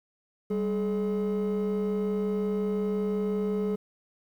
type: tone pair together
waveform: triangle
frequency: 196 / 424.8 Hz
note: G3 / G#4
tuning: 0 / +39 cents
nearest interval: octave + minor second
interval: 1339 cents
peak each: -25 dBFS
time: 0.5-3.76 s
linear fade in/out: 10 ms
effects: tanh soft clip ceiling -21 dBFS + 10-bit